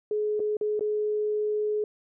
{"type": "tone with dropouts", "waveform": "sine", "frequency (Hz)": 422.8, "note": "G#4", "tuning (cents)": 31, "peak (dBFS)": -24, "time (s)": [0.11, 1.84], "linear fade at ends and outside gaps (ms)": 2, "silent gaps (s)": [[0.395, 0.401], [0.569, 0.611], [0.794, 0.808]], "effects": []}